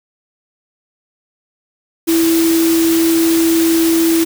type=tone in noise; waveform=sine; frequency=329.6 Hz; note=E4; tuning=in tune; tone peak=-10 dBFS; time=2.07-4.25 s; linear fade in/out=20 ms; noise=white; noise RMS=-21 dBFS; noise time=2.07-4.25 s; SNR=+8 dB; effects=none